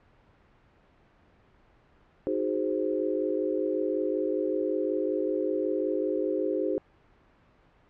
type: chord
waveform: sine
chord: Ab dominant seventh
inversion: second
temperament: equal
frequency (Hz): 311.1 / 370 / 415.3 / 523.3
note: Eb4 / Gb4 / Ab4 / C5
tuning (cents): 0 / 0 / 0 / 0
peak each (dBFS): -31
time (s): 2.27-6.78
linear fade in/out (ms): 0
effects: pink hiss -61 dBFS RMS until 7.89 s + low-pass 2000 Hz 12 dB/octave